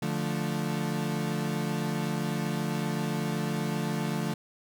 35% pulse chord, D minor, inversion none, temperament equal, 146.83 / 174.61 / 220 Hz, D3 / F3 / A3, 0 / 0 / 0 cents, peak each -31 dBFS, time 0.02-4.34 s, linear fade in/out 5 ms, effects none

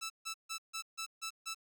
10% pulse tone bursts, 1318.5 Hz, E6, in tune, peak -30 dBFS, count 7, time 0.01-1.547 s, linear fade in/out 20 ms, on 91 ms, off 150 ms, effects none

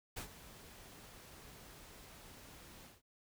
pink noise with ADSR envelope, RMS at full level -42 dBFS, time 0.16-3.02 s, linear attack 14 ms, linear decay 97 ms, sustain -14 dB, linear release 170 ms, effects none

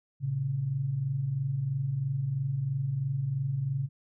sine tone pair together, 114.6 / 137.63 Hz, A#2 / C#3, -29 / -12 cents, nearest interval minor third, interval 317 cents, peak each -35 / -28 dBFS, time 0.2-3.89 s, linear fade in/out 50 ms, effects none

